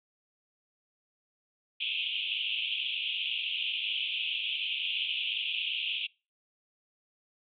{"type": "band-pass noise", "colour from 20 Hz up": "white", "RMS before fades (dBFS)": -33, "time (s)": [1.8, 6.07], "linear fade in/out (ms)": 10, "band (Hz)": [2500, 3400], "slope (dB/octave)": 96, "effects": ["noise-tail reverb RT60 0.3 s tail -25 dB re dry"]}